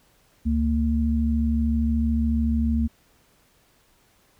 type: tone pair together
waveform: sine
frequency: 71.7 / 228.6 Hz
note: D2 / A#3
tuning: -41 / -34 cents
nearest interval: octave + minor sixth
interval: 2007 cents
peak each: -22 dBFS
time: 0.45-2.88 s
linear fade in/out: 20 ms
effects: pink hiss -61 dBFS RMS until 4.39 s